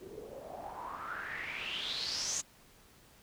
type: noise with low-pass filter sweep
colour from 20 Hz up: white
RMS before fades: -40 dBFS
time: 0-2.42 s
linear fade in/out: 20 ms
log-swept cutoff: 350 to 7000 Hz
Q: 6.9
effects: pink hiss -61 dBFS RMS until 3.22 s